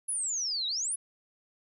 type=exponential two-way sweep; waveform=sine; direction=down then up; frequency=10670 to 3744 to 10670 Hz; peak=-29 dBFS; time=0.08-0.96 s; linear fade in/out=10 ms; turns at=0.67 s; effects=none